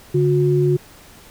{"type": "tone pair together", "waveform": "sine", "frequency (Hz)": [143.5, 361.6], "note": ["D3", "F#4"], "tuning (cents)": [-40, -40], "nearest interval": "octave + major third", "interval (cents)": 1600, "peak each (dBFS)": -16, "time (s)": [0.14, 0.77], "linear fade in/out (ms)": 10, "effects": ["pink hiss -45 dBFS RMS until 1.3 s"]}